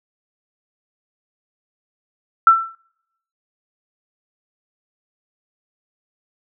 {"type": "tone with exponential decay", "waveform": "sine", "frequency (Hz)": 1339, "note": "E6", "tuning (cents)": 27, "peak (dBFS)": -3, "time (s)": [2.47, 2.75], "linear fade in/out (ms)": 2, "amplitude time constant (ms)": 60, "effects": ["noise-tail reverb RT60 0.8 s tail -26 dB re dry"]}